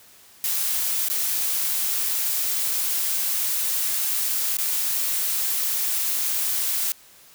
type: noise with dropouts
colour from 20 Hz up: blue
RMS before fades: -24 dBFS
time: 0.44-6.92 s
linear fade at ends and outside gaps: 0 ms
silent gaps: 1.085-1.1 / 4.569-4.585 s
effects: white hiss -51 dBFS RMS until 7.34 s